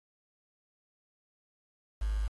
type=tone with quantisation; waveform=sine; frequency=51.91 Hz; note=G#1; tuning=in tune; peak=-28 dBFS; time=2.01-2.28 s; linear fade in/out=10 ms; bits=8; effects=AAC 32 kbps